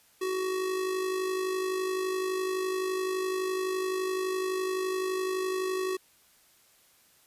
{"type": "tone with amplitude modulation", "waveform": "square", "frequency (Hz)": 374.4, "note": "F#4", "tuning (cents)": 20, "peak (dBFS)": -27, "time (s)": [0.21, 5.97], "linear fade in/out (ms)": 10, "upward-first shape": "sine", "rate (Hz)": 51.8, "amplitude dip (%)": 45, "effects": ["white hiss -62 dBFS RMS until 7.26 s", "resampled to 32000 Hz"]}